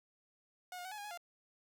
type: tone with pitch steps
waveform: sawtooth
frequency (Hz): 726 / 713 / 751 / 847 / 817 / 838 / 697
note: F#5 / F5 / F#5 / G#5 / G#5 / G#5 / F5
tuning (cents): -33 / +36 / +26 / +34 / -29 / +15 / -4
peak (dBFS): -40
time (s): 0.72-1.175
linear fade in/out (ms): 2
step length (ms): 65
effects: 11-bit